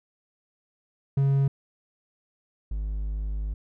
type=tone pair in turn; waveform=triangle; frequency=137.7 / 51.58 Hz; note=C#3 / G#1; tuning=-11 / -11 cents; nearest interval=octave + perfect fourth; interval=1700 cents; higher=first; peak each=-17 / -25 dBFS; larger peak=first; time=1.17-1.48 / 2.71-3.54 s; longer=second; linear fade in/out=5 ms; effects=none